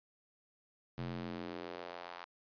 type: tone with high-pass filter sweep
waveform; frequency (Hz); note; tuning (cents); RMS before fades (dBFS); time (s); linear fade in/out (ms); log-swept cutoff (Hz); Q
square; 43.65; F1; 0; -44; 0.98-2.25; 0; 130 to 1000; 1.5
effects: resampled to 11025 Hz